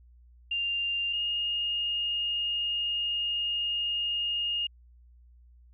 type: tone pair in turn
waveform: sine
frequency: 2794 / 2844 Hz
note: F7 / F7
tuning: 0 / +31 cents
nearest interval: unison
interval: 31 cents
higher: second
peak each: -27 dBFS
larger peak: neither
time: 0.51-1.13 / 1.13-4.67 s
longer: second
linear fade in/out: 5 ms
effects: added 60 Hz sine -53 dBFS peak until 5.73 s